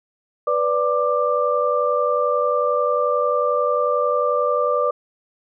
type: tone cluster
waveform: sine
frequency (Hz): 493.8 / 585 / 1184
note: B4 / D5 / D6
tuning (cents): 0 / -7 / +14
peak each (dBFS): -21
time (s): 0.47-4.91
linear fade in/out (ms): 5
effects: none